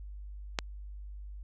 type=click; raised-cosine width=0.2 ms; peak=-11 dBFS; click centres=0.588 s; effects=added 50 Hz sine -41 dBFS peak until 1.43 s

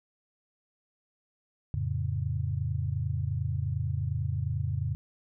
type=chord; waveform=sine; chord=F augmented; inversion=none; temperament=equal; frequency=87.31 / 110 / 138.59 Hz; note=F2 / A2 / C#3; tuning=0 / 0 / 0 cents; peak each=-32 dBFS; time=1.74-4.95 s; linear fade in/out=0 ms; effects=none

